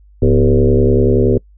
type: tone with frequency modulation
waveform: sine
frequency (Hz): 246.9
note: B3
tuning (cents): 0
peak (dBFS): -8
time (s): 0.22-1.38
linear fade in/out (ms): 5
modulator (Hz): 70.5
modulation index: 3.4
effects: noise-tail reverb RT60 0.1 s tail -25 dB re dry + added 50 Hz sine -42 dBFS peak until 1.57 s